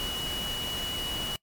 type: tone in noise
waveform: sine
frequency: 2927 Hz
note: F#7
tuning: 19 cents flat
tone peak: -32 dBFS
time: 0-1.36 s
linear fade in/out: 0 ms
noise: pink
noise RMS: -36 dBFS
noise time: 0-1.36 s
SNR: +1 dB
effects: noise-tail reverb RT60 0.1 s tail -24 dB re dry + MP3 96 kbps